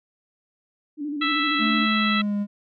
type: tone with vibrato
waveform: sine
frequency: 293.7 Hz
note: D4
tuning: in tune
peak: -26 dBFS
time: 0.97-1.88 s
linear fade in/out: 50 ms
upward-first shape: square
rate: 13 Hz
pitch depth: 52 cents each way
type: harmonic tone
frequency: 659.3 Hz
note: E5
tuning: in tune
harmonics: 2 / 3 / 4 / 5 / 6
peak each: -25 / -27 / -28 / -29 / -30 dBFS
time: 1.21-2.22 s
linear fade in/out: 10 ms
type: tone with pitch glide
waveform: triangle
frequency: 219 to 204.3 Hz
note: A3 to G#3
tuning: -8 to -28 cents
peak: -20 dBFS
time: 1.58-2.47 s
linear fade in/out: 50 ms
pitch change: -120 cents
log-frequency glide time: 1.78-2.35 s
effects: none